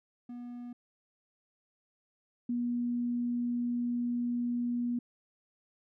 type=tone pair in turn; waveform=triangle / sine; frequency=242.5 / 241.1 Hz; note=B3 / B3; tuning=-31 / -41 cents; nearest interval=unison; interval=10 cents; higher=first; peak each=-38 / -29 dBFS; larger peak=second; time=0.29-0.73 / 2.49-4.99 s; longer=second; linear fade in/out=5 ms; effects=none